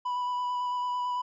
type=tone with vibrato; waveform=triangle; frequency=987.8 Hz; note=B5; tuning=in tune; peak=-26 dBFS; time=0.05-1.22 s; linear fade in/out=10 ms; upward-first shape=square; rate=9 Hz; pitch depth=10 cents each way; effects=resampled to 16000 Hz